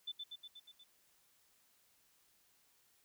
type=tone with echo; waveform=sine; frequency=3520 Hz; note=A7; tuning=in tune; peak=-39 dBFS; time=0.07-0.12 s; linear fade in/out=10 ms; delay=120 ms; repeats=6; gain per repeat=-3 dB; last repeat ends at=0.84 s; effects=white hiss -72 dBFS RMS until 3.04 s